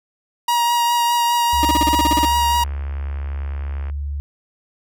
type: tone with vibrato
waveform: 45% pulse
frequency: 950 Hz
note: A#5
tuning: 33 cents sharp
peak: -15 dBFS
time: 0.48-2.64 s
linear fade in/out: 5 ms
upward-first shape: triangle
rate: 4.9 Hz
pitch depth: 15 cents each way
type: tone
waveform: sine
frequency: 71.6 Hz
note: D2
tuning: 43 cents flat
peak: -22 dBFS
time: 1.53-4.2 s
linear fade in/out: 0 ms
type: tone bursts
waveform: 40% pulse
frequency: 301.2 Hz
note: D4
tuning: 44 cents sharp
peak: -16 dBFS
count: 11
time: 1.63-2.25 s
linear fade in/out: 0 ms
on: 20 ms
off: 40 ms
type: click train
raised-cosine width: 0.5 ms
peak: -24 dBFS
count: 122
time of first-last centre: 2.14-3.899 s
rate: 68.8 Hz
effects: none